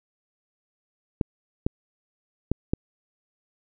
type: clicks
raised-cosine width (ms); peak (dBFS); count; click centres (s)
3; -9; 4; 1.212 / 1.665 / 2.516 / 2.735
effects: none